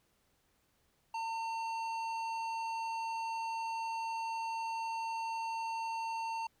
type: tone with tanh clipping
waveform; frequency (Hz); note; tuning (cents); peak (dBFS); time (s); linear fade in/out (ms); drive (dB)
sine; 906; A#5; -50; -37; 1.14-6.47; 5; 13
effects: pink hiss -74 dBFS RMS until 6.6 s